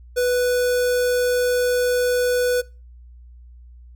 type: tone with notch filter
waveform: square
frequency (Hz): 493.9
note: B4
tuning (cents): 0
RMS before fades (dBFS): -19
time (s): 0.16-2.62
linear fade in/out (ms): 20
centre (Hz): 2800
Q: 1.6
effects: noise-tail reverb RT60 0.3 s tail -23 dB re dry + added 60 Hz sine -41 dBFS peak until 3.95 s